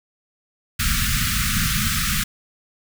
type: band-stop noise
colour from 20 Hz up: pink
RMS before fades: -21 dBFS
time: 0.79-2.24 s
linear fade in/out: 10 ms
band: 240 to 1200 Hz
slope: 96 dB/octave
effects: none